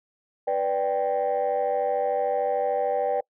sine chord, G major, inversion first, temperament equal, 493.9 / 587.3 / 784 Hz, B4 / D5 / G5, 0 / 0 / 0 cents, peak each -25 dBFS, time 0.47-3.21 s, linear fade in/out 10 ms, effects noise-tail reverb RT60 0.1 s tail -26 dB re dry + tanh soft clip ceiling -17 dBFS

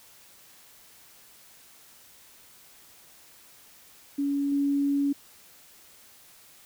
sine tone with level steps, 282 Hz, C#4, 30 cents sharp, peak -24 / -22 dBFS, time 4.18-5.13 s, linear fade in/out 10 ms, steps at 4.52 s, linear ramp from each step 2 ms, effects white hiss -54 dBFS RMS until 6.65 s

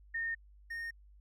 sine / triangle tone pair in turn, 1832 / 1843.7 Hz, A#6 / A#6, -31 / -20 cents, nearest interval unison, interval 11 cents, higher second, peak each -33 / -36 dBFS, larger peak first, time 0.14-0.35 / 0.7-0.91 s, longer neither, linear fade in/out 10 ms, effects added 50 Hz sine -56 dBFS peak until 1.2 s

